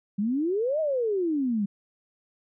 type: exponential two-way sweep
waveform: sine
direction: up then down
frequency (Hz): 193.4 to 646 to 193.4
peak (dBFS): -23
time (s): 0.18-1.66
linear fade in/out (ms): 10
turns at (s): 0.8
effects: none